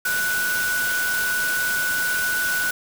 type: tone in noise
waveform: sine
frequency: 1480 Hz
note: F#6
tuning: in tune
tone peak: -21 dBFS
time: 0.05-2.71 s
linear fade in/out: 5 ms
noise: white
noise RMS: -28 dBFS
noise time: 0.05-2.71 s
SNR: +4 dB
effects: none